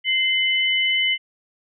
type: tone pair together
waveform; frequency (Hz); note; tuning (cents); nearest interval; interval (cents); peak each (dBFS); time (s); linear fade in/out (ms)
sine; 2079 / 2999; C7 / F#7; -12 / +23; tritone; 635; -20; 0.04-1.18; 50
effects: none